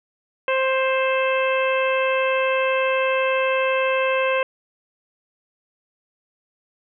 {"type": "harmonic tone", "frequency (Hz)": 526, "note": "C5", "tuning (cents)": 9, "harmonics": [1, 2, 3, 4, 5, 6], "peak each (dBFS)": [-20, -25, -28, -30, -26, -36], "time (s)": [0.48, 4.43], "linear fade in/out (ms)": 2, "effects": []}